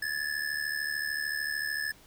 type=ring-modulated tone; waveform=square; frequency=1725 Hz; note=A6; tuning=35 cents flat; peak=-28 dBFS; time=0.02-1.92 s; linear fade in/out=5 ms; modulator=36.7 Hz; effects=pink hiss -57 dBFS RMS until 2.06 s